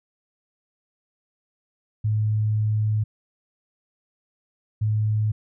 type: tone pair in turn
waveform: sine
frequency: 107.4 / 107.4 Hz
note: A2 / A2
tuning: -41 / -41 cents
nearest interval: unison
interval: 0 cents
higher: neither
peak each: -19 dBFS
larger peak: neither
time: 2.04-3.04 / 4.81-5.32 s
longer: first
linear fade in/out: 10 ms
effects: none